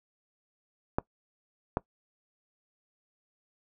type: clicks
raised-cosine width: 1 ms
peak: -12 dBFS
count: 2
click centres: 0.985 / 1.771 s
effects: noise-tail reverb RT60 0.1 s tail -22 dB re dry